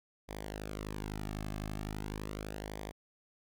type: tone with flanger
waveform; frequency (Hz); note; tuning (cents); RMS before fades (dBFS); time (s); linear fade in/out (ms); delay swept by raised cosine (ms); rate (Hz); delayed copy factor
sawtooth; 51.91; G#1; 0; -41; 0.28-2.92; 20; 0.72 to 2.12; 0.39; -0.7
effects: none